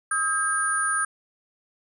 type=tone cluster; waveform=sine; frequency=1272 / 1608 / 9580 Hz; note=D#6 / G6 / D9; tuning=+38 / +44 / +33 cents; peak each=-26 dBFS; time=0.11-1.05 s; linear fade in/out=5 ms; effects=none